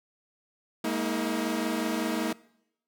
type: chord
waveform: sawtooth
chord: Ab suspended second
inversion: none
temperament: equal with one note detuned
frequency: 207.7 / 233.1 / 319.1 Hz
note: Ab3 / Bb3 / Eb4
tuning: 0 / 0 / +44 cents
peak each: -30 / -27 / -27 dBFS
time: 0.84-2.33 s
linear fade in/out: 5 ms
effects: noise-tail reverb RT60 0.8 s tail -22 dB re dry